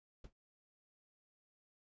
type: noise with exponential decay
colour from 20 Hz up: brown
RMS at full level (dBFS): -45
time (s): 0.24-0.33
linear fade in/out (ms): 5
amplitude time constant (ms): 18
effects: resampled to 16000 Hz